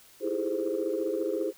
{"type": "tone cluster", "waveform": "sine", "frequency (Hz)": [321.2, 336, 401.1, 426.6, 519], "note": ["E4", "E4", "G4", "G#4", "C5"], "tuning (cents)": [-45, 33, 40, 46, -14], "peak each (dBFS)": [-35, -34, -32, -33, -32], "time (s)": [0.2, 1.53], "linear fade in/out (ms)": 50, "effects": ["tanh soft clip ceiling -18 dBFS", "white hiss -56 dBFS RMS until 1.57 s"]}